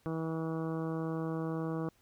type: harmonic tone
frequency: 161.6 Hz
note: E3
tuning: 34 cents flat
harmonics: 1 / 2 / 3 / 4 / 5 / 6 / 7 / 8 / 9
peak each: -36 / -37 / -40 / -47 / -49 / -52 / -47 / -54 / -54 dBFS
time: 0.06-1.89 s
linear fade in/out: 0 ms
effects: pink hiss -69 dBFS RMS until 2.01 s